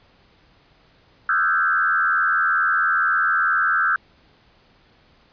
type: tone with frequency modulation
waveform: sine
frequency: 1443 Hz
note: F#6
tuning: 44 cents flat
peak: -16 dBFS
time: 1.29-3.96 s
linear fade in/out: 2 ms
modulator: 82.2 Hz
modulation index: 2.1
effects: pink hiss -56 dBFS RMS until 5.32 s + resampled to 11025 Hz